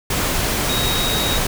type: tone in noise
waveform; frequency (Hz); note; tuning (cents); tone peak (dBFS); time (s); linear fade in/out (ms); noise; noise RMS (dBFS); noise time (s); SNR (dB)
sine; 3782; A#7; +24; -22; 0.69-1.38; 5; pink; -20; 0.1-1.47; -5
effects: none